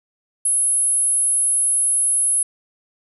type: tone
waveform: sine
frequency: 10630 Hz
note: E9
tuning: 13 cents sharp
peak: -15 dBFS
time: 0.45-2.43 s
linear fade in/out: 5 ms
effects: none